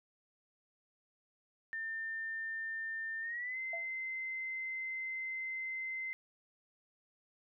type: tone with pitch glide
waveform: sine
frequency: 1800 to 2068 Hz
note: A6 to C7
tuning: +39 to -21 cents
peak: -37 dBFS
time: 1.73-6.13 s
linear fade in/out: 0 ms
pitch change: +240 cents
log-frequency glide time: 3.21-3.58 s
type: tone with exponential decay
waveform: sine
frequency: 674 Hz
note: E5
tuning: 38 cents sharp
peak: -38 dBFS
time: 3.73-3.91 s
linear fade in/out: 5 ms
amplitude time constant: 38 ms
effects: none